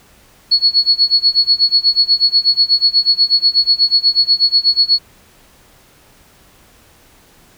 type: tone with tremolo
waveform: sine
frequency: 4376 Hz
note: C#8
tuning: 23 cents flat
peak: -6 dBFS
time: 0.51-4.99 s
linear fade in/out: 10 ms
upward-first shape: sine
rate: 8.2 Hz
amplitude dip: 95%
effects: pink hiss -48 dBFS RMS until 7.57 s

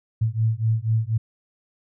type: beating tone pair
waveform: sine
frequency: 109.7 / 113.8 Hz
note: A2 / A#2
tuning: -5 / -41 cents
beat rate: 4.1 Hz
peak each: -22 dBFS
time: 0.21-1.18 s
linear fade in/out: 10 ms
effects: none

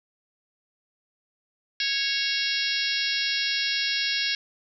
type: harmonic tone with a mistuned harmonic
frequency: 552 Hz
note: C#5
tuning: 7 cents flat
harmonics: 3 / 4 / 5 / 6 / 7 / 8 / 9 / 10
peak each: -32 / -32 / -32 / -32 / -32 / -32 / -32 / -32 dBFS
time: 1.8-4.35 s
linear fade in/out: 2 ms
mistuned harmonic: 8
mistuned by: -29 cents
effects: none

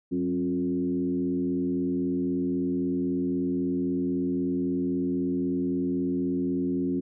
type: tone with frequency modulation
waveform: sine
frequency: 269.5 Hz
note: C#4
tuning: 49 cents flat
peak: -24 dBFS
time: 0.11-7.01 s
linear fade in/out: 20 ms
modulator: 83.8 Hz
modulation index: 0.97
effects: none

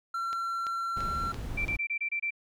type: tone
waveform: triangle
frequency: 1359 Hz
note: F6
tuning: 48 cents flat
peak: -28 dBFS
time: 0.14-1.32 s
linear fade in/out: 5 ms
type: click train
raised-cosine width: 0.2 ms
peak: -24 dBFS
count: 5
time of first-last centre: 0.33-1.681 s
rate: 2.96 Hz
type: noise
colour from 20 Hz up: brown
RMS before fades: -36 dBFS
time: 0.96-1.77 s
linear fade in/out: 10 ms
type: tone bursts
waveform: sine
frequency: 2345 Hz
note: D7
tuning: 3 cents flat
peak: -28 dBFS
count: 7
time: 1.57-2.307 s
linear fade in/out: 10 ms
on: 83 ms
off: 26 ms
effects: none

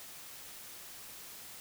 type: silence
effects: white hiss -49 dBFS RMS until 1.6 s

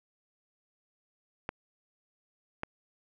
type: clicks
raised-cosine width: 0.5 ms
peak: -18 dBFS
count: 2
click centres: 1.491 / 2.634 s
effects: none

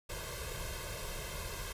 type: noise with comb filter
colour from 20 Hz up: pink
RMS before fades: -41 dBFS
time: 0.09-1.73 s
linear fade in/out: 10 ms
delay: 1.9 ms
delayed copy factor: +0.95
effects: resampled to 32000 Hz

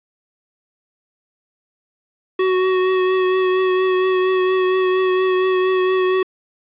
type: tone with vibrato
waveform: square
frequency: 372.3 Hz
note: F#4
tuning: 11 cents sharp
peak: -15 dBFS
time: 2.39-6.23 s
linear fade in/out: 5 ms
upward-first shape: triangle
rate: 4.3 Hz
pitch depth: 21 cents each way
effects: resampled to 8000 Hz + 7-bit

